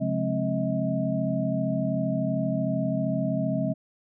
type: tone cluster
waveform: sine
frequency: 135.9 / 178.6 / 211.5 / 266.6 / 635 Hz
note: C#3 / F3 / G#3 / C4 / D#5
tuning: -34 / +39 / +32 / +33 / +35 cents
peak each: -30 dBFS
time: 0-3.74 s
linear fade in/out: 20 ms
effects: none